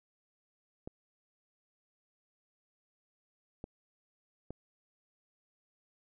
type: clicks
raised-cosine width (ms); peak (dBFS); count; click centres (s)
2; -28; 3; 0.875 / 3.641 / 4.506
effects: none